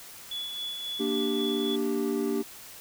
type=tone with tremolo; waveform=sine; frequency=3419 Hz; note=G#7; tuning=50 cents sharp; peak=-31 dBFS; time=0.31-1.76 s; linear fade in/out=5 ms; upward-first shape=sine; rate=3.7 Hz; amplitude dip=35%
type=chord; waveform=triangle; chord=G minor; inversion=first; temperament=equal; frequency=233.1 / 293.7 / 392 Hz; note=Bb3 / D4 / G4; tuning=0 / 0 / 0 cents; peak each=-29 / -29 / -27 dBFS; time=0.99-2.43 s; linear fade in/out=20 ms
effects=white hiss -46 dBFS RMS until 2.8 s